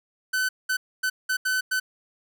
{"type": "tone bursts at uneven times", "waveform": "45% pulse", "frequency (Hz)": 1515, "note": "F#6", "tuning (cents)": 40, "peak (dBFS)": -22, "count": 6, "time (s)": [[0.33, 0.49], [0.69, 0.77], [1.03, 1.1], [1.29, 1.37], [1.45, 1.61], [1.71, 1.8]], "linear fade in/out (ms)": 10, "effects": []}